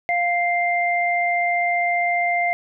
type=tone pair together; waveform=sine; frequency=699 / 2095 Hz; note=F5 / C7; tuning=+1 / +2 cents; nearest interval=octave + perfect fifth; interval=1901 cents; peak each=-20 / -21 dBFS; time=0.09-2.53 s; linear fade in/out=0 ms; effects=none